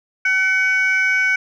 sine tone pair together, 1515.8 / 2249 Hz, F#6 / C#7, +41 / +24 cents, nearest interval perfect fifth, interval 683 cents, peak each -15 dBFS, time 0.25-1.36 s, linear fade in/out 5 ms, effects tanh soft clip ceiling -11 dBFS

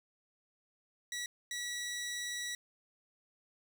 15% pulse tone bursts at uneven times, 1937 Hz, B6, 34 cents flat, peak -31 dBFS, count 2, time 1.12-1.26 / 1.51-2.55 s, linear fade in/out 2 ms, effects 12-bit

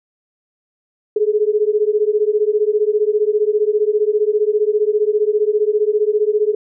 sine beating tone pair, 415.3 / 430.3 Hz, G#4 / A4, 0 / -39 cents, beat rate 15 Hz, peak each -16 dBFS, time 1.16-6.55 s, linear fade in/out 5 ms, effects none

